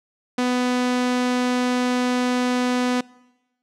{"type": "tone", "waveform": "sawtooth", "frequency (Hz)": 248.8, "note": "B3", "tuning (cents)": 13, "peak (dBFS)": -15, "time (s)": [0.38, 3.01], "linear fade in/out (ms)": 5, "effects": ["noise-tail reverb RT60 1.0 s tail -23 dB re dry", "low-pass 7000 Hz 12 dB/octave"]}